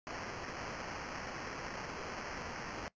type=noise with sample-and-hold; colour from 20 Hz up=white; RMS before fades=-43 dBFS; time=0.07-2.88 s; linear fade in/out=0 ms; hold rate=3675 Hz; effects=noise-tail reverb RT60 0.1 s tail -20 dB re dry + resampled to 16000 Hz